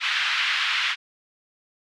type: band-pass noise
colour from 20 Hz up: white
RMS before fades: -24 dBFS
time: 0-0.96 s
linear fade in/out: 50 ms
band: 1300 to 3400 Hz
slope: 24 dB/octave
effects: none